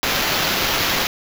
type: noise with sample-and-hold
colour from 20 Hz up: violet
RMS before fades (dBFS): -20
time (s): 0.03-1.07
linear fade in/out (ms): 0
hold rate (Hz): 8820
effects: none